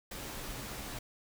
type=noise with comb filter; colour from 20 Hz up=pink; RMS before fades=-42 dBFS; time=0.11-0.99 s; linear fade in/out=5 ms; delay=12 ms; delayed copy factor=-0.55; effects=none